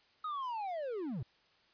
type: linear sweep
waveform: triangle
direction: down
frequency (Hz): 1276 to 102.1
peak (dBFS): -34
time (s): 0.24-1.23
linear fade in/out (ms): 5
effects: white hiss -68 dBFS RMS until 1.73 s + resampled to 11025 Hz